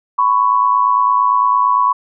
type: tone pair together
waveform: sine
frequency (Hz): 999.9 / 1108.7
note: B5 / C#6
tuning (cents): +21 / 0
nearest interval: major second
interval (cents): 179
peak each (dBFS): -13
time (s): 0.18-1.93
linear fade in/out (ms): 10
effects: none